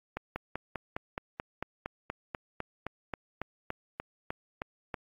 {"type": "slowing click train", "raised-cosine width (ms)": 0.5, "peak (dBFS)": -19, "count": 20, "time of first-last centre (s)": [0.17, 4.942], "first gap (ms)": 190, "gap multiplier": 1.03, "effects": ["AAC 32 kbps"]}